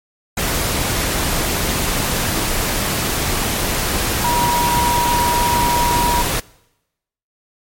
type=tone in noise; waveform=sine; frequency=960 Hz; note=B5; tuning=49 cents flat; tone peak=-15 dBFS; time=4.24-6.22 s; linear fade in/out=5 ms; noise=pink; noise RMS=-19 dBFS; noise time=0.37-6.4 s; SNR=+1 dB; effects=noise-tail reverb RT60 0.9 s tail -23 dB re dry + MP3 64 kbps